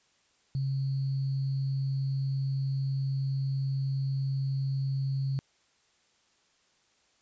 sine tone with sample-and-hold, 135.4 Hz, C#3, 40 cents flat, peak -27 dBFS, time 0.55-5.39 s, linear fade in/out 0 ms, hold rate 4410 Hz, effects white hiss -68 dBFS RMS until 7.21 s + resampled to 16000 Hz

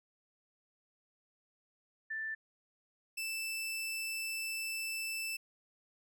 sine / sawtooth tone pair in turn, 1768 / 2646 Hz, A6 / E7, +8 / +6 cents, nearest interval perfect fifth, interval 698 cents, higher second, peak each -36 / -33 dBFS, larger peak second, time 2.1-2.35 / 3.17-5.37 s, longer second, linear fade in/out 10 ms, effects none

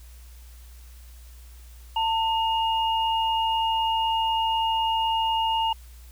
sine tone pair together, 898 / 2851 Hz, A5 / F7, +35 / +35 cents, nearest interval octave + minor sixth, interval 2000 cents, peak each -22 / -28 dBFS, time 1.96-5.73 s, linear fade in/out 5 ms, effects added 60 Hz sine -43 dBFS peak until 6.11 s + white hiss -55 dBFS RMS until 6.11 s

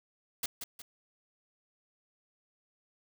white noise with echo, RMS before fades -33 dBFS, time 0.43-0.46 s, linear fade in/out 5 ms, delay 180 ms, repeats 2, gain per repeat -7 dB, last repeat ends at 0.82 s, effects none

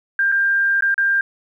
sine tone with dropouts, 1594 Hz, G6, 28 cents sharp, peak -14 dBFS, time 0.19-1.21 s, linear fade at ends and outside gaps 2 ms, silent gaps 0.318-0.322 / 0.808-0.823 / 0.943-0.979 s, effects 9-bit

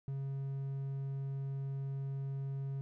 triangle tone, 136.8 Hz, C#3, 23 cents flat, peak -34 dBFS, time 0.08-2.81 s, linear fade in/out 0 ms, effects none

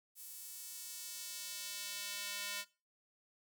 square tone with high-pass filter sweep, 203.3 Hz, G#3, 37 cents flat, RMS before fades -45 dBFS, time 0.15-2.65 s, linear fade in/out 50 ms, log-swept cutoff 11000 to 2100 Hz, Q 0.74, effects noise-tail reverb RT60 0.3 s tail -19 dB re dry

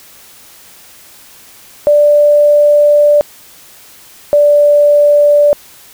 sine tone pair in turn, 588 / 585 Hz, D5 / D5, +2 / -7 cents, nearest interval unison, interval 9 cents, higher first, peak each -4 dBFS, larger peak neither, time 1.87-3.21 / 4.33-5.53 s, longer first, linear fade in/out 0 ms, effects white hiss -39 dBFS RMS until 5.93 s

